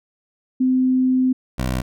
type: tone pair in turn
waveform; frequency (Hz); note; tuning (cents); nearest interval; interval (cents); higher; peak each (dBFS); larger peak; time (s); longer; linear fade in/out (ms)
sine / 15% pulse; 257.2 / 63.52; C4 / B1; -30 / +49; 2 octaves; 2421; first; -14; neither; 0.6-1.33 / 1.58-1.82; first; 10
effects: none